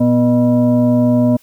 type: tone with frequency modulation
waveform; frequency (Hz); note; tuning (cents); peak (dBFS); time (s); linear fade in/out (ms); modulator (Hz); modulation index
sine; 245.6; B3; -9; -9; 0-1.37; 10; 365; 0.84
effects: white hiss -52 dBFS RMS until 1.42 s